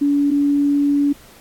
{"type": "tone pair in turn", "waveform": "sine", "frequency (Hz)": [285.8, 285.8], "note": ["D4", "D4"], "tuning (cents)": [-47, -47], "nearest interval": "unison", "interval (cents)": 0, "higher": "neither", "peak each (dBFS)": -13, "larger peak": "neither", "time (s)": [[0.01, 0.31], [0.31, 1.13]], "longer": "second", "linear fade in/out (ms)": 10, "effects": ["pink hiss -46 dBFS RMS until 1.4 s", "AAC 64 kbps"]}